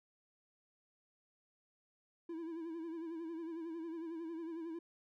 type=tone with vibrato; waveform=triangle; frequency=329.6 Hz; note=E4; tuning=in tune; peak=-39 dBFS; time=2.29-4.79 s; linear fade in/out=5 ms; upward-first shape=sine; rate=11 Hz; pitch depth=67 cents each way; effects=none